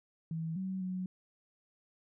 sine tone with pitch steps, 162.4 / 188.9 / 184.6 Hz, E3 / F#3 / F#3, -26 / +36 / -4 cents, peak -34 dBFS, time 0.31-1.06 s, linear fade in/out 2 ms, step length 250 ms, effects none

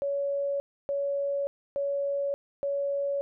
sine tone bursts, 562 Hz, C#5, 24 cents sharp, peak -26 dBFS, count 4, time 0.02-3.21 s, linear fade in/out 0 ms, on 580 ms, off 290 ms, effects none

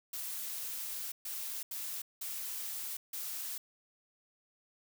blue noise bursts at uneven times, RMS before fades -40 dBFS, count 5, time 0.13-1.12 / 1.25-1.63 / 1.71-2.02 / 2.21-2.97 / 3.13-3.58 s, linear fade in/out 5 ms, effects none

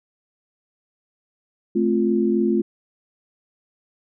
sine chord, F major, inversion first, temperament just, 218.3 / 261.9 / 349.2 Hz, A3 / C4 / F4, -13 / +2 / 0 cents, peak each -20 / -24 / -20 dBFS, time 1.75-2.62 s, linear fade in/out 10 ms, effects none

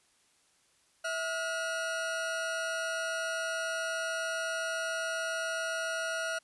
40% pulse tone pair together, 653 / 1433.3 Hz, E5 / F6, -17 / +45 cents, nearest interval octave + major second, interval 1362 cents, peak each -35 / -33 dBFS, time 1.04-6.39 s, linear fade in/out 10 ms, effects white hiss -68 dBFS RMS until 6.43 s + resampled to 24000 Hz

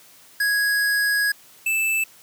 square tone pair in turn, 1661.2 / 2637 Hz, G#6 / E7, 0 / 0 cents, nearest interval minor sixth, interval 800 cents, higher second, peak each -19 / -20 dBFS, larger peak first, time 0.4-1.32 / 1.66-2.04 s, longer first, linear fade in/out 5 ms, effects white hiss -50 dBFS RMS until 2.22 s + high-pass 80 Hz 12 dB/octave

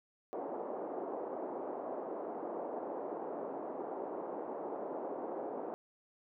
pink band-pass noise, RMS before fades -41 dBFS, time 0.33-5.74 s, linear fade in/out 0 ms, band 320 to 840 Hz, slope 24 dB/octave, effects none

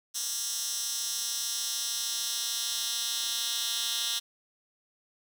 10% pulse tone with high-pass filter sweep, 233.3 Hz, A#3, 2 cents sharp, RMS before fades -32 dBFS, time 0.14-4.2 s, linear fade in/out 20 ms, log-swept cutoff 5900 to 3800 Hz, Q 1.8, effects none

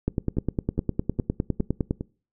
two click trains, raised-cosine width 3 ms, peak -10 / -17 dBFS, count 19 / 5, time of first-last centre 0.08-1.909 / 0.37-2.009 s, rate 9.84 / 2.44 Hz, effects noise-tail reverb RT60 0.4 s tail -23 dB re dry

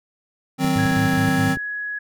square chord, C diminished, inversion first, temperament just, 156.98 / 188.37 / 261.6 Hz, Eb3 / Gb3 / C4, +16 / +31 / 0 cents, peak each -24 / -26 / -21 dBFS, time 0.58-1.57 s, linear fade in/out 50 ms
clicks, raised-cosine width 3 ms, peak -19 dBFS, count 9, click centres 0.646 / 0.762 / 0.854 / 0.915 / 0.968 / 1.053 / 1.134 / 1.288 / 1.571 s
triangle tone with tremolo, 107 Hz, A2, 48 cents flat, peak -20 dBFS, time 0.76-1.57 s, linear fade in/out 5 ms, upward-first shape square, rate 4.8 Hz, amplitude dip 75%
sine tone with pitch glide, 1661.2 to 1676.6 Hz, G#6 to G#6, 0 to +16 cents, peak -25 dBFS, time 0.78-1.99 s, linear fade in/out 10 ms, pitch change +16 cents, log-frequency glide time 1.19-1.65 s
effects none

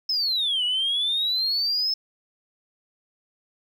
sine exponential two-way sweep, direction down then up, 5274 to 2905 to 5274 Hz, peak -20 dBFS, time 0.09-1.94 s, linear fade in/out 5 ms, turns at 0.64 s, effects tanh soft clip ceiling -18 dBFS + 10-bit

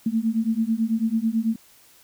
sine beating tone pair, 220 / 229.1 Hz, A3 / A#3, 0 / -30 cents, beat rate 9.1 Hz, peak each -23 dBFS, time 0.06-1.56 s, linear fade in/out 5 ms, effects white hiss -54 dBFS RMS until 2.03 s

